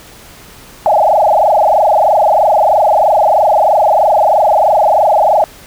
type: tone with frequency modulation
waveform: sine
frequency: 730 Hz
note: F#5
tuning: 24 cents flat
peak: -6 dBFS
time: 0.86-5.44 s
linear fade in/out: 0 ms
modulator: 23.1 Hz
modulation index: 5.7
effects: pink hiss -37 dBFS RMS until 5.66 s